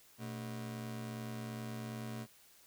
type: ring-modulated tone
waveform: 40% pulse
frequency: 172 Hz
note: F3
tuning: 26 cents flat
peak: -37 dBFS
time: 0.18-2.27 s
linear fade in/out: 50 ms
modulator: 51.3 Hz
effects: white hiss -63 dBFS RMS until 2.66 s